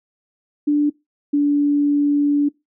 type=tone pair in turn; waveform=sine; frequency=293.7 / 289.2 Hz; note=D4 / D4; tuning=0 / -27 cents; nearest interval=unison; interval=27 cents; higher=first; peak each=-13 dBFS; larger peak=neither; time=0.67-0.9 / 1.33-2.49 s; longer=second; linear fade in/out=10 ms; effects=noise-tail reverb RT60 0.2 s tail -22 dB re dry